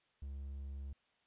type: tone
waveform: triangle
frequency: 69 Hz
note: C#2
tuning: 7 cents flat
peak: -40 dBFS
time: 0.22-0.93 s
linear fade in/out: 5 ms
effects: white hiss -75 dBFS RMS until 1.26 s + resampled to 8000 Hz